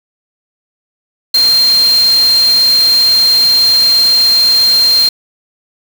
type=tone in noise; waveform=sine; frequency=4186 Hz; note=C8; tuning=in tune; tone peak=-6 dBFS; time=1.34-5.09 s; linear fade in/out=5 ms; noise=white; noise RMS=-21 dBFS; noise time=1.34-5.09 s; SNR=+12 dB; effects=none